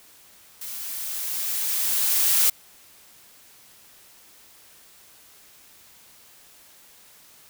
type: noise with level ramp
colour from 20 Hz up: blue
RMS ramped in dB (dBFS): -35 to -18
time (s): 0.61-2.5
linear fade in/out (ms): 5
effects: white hiss -52 dBFS RMS until 7.49 s